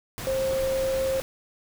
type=tone in noise; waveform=sine; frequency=531 Hz; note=C5; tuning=25 cents sharp; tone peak=-23 dBFS; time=0.27-1.2 s; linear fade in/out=0 ms; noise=pink; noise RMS=-35 dBFS; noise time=0.18-1.22 s; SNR=+9 dB; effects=none